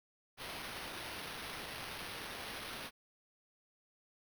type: noise with sample-and-hold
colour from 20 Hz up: white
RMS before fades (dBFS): -45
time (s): 0.37-2.91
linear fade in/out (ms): 50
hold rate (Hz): 7350
effects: none